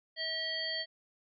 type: harmonic tone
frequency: 643 Hz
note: E5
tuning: 43 cents flat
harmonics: 1 / 3 / 5 / 7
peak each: -43 / -38 / -39 / -37 dBFS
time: 0.16-0.86 s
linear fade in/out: 50 ms
effects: none